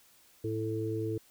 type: harmonic tone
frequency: 110 Hz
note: A2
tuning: in tune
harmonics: 1 / 3 / 4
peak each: -35 / -35 / -35 dBFS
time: 0.44-1.18 s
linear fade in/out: 5 ms
effects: white hiss -62 dBFS RMS until 1.3 s